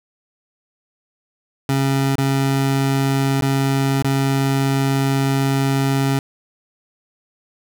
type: tone with dropouts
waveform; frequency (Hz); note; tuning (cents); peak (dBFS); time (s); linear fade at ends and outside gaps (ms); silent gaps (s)
25% pulse; 136.3; C#3; -29; -12; 1.69-6.19; 2; 2.155-2.182 / 3.41-3.422 / 4.024-4.045
effects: none